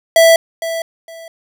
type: tone with echo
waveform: square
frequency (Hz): 659.3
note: E5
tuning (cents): 0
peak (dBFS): -6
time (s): 0.16-0.36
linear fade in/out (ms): 2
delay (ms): 460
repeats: 2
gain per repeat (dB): -13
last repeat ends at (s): 1.28
effects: none